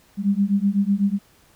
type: beating tone pair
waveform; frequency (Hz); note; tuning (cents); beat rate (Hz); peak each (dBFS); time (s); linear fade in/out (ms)
sine; 196 / 204; G3 / G#3; 0 / -31; 8; -20; 0.17-1.19; 50
effects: pink hiss -56 dBFS RMS until 1.55 s